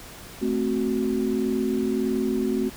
sine chord, F# diminished, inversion first, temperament equal, 220 / 261.6 / 370 Hz, A3 / C4 / F#4, 0 / 0 / 0 cents, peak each -26 dBFS, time 0.41-2.7 s, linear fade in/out 20 ms, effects pink hiss -42 dBFS RMS until 2.76 s

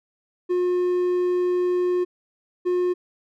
triangle tone pair in turn, 358.8 / 358.8 Hz, F4 / F4, +47 / +47 cents, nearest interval unison, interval 0 cents, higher neither, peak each -17 dBFS, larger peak neither, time 0.49-2.05 / 2.65-2.94 s, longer first, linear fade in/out 20 ms, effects none

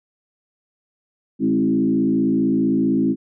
sine tone with frequency modulation, 264.8 Hz, C4, 21 cents sharp, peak -15 dBFS, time 1.39-3.16 s, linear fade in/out 50 ms, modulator 55.5 Hz, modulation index 1.3, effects none

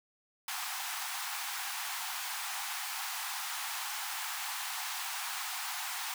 pink high-pass noise, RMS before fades -38 dBFS, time 0.48-6.14 s, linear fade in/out 2 ms, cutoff 740 Hz, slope 96 dB/octave, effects none

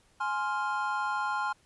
triangle chord, F minor, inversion first, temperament just, 838.1 / 1047.7 / 1396.9 Hz, Ab5 / C6 / F6, +16 / +2 / 0 cents, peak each -31 dBFS, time 0.2-1.53 s, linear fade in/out 10 ms, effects pink hiss -65 dBFS RMS until 1.65 s + resampled to 24000 Hz

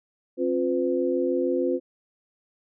sine tone cluster, 266.7 / 353.2 / 506 Hz, C4 / F4 / B4, +33 / +20 / +42 cents, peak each -27 / -25 / -26 dBFS, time 0.37-1.8 s, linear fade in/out 50 ms, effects none

